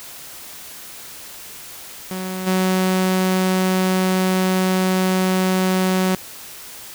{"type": "tone with level steps", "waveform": "sawtooth", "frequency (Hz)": 186.4, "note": "F#3", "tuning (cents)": 13, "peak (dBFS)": [-21, -12], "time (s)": [2.11, 6.15], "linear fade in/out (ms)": 2, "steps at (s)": 2.46, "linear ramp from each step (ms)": 20, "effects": ["white hiss -37 dBFS RMS until 6.94 s"]}